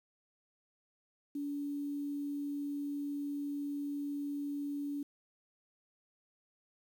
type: tone with quantisation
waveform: sine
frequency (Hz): 287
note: D4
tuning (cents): -40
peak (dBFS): -35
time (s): 1.35-5.03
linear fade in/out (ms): 5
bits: 10
effects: none